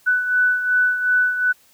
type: beating tone pair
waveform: sine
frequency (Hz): 1491 / 1493.7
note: F#6 / F#6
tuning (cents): +13 / +16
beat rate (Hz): 2.7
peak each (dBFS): -16 / -23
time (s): 0.06-1.53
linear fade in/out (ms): 20
effects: white hiss -55 dBFS RMS until 1.73 s